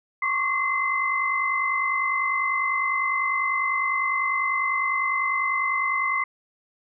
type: tone cluster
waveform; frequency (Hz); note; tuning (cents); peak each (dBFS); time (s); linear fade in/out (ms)
sine; 1089 / 1139 / 2060; C#6 / C#6 / C7; -31 / +47 / -28; -26 / -29 / -24; 0.22-6.24; 5
effects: none